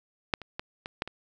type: clicks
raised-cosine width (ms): 0.3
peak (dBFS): -8 / -26 / -17 / -20 / -12 / -23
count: 6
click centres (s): 0.338 / 0.417 / 0.595 / 0.859 / 1.021 / 1.076
effects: none